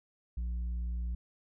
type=tone with tanh clipping; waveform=sine; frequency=59.2 Hz; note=A#1; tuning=27 cents sharp; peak=-33 dBFS; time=0.37-1.15 s; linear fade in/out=5 ms; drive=4 dB; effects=none